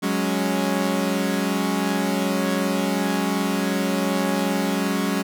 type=chord; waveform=sawtooth; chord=F# suspended second; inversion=none; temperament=equal; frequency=185 / 207.7 / 277.2 Hz; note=F#3 / G#3 / C#4; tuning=0 / 0 / 0 cents; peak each=-21 dBFS; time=0.02-5.23 s; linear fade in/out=20 ms; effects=none